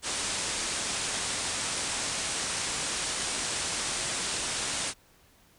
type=low-pass noise; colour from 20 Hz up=white; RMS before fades=-32 dBFS; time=0.02-4.94 s; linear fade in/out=50 ms; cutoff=9600 Hz; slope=96 dB/octave; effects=pink hiss -61 dBFS RMS until 5.58 s